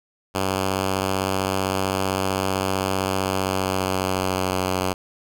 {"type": "tone with pitch glide", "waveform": "5% pulse", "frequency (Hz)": [95.6, 93.09], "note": ["G2", "F#2"], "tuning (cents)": [-43, 11], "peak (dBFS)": -10, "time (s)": [0.34, 4.94], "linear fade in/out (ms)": 20, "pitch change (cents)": -46, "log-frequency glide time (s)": [3.09, 4.68], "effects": []}